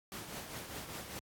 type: noise with tremolo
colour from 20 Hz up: pink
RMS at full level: -42 dBFS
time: 0.12-1.19 s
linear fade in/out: 0 ms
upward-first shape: triangle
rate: 5 Hz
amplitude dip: 55%
effects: high-pass 80 Hz 12 dB/octave + AAC 64 kbps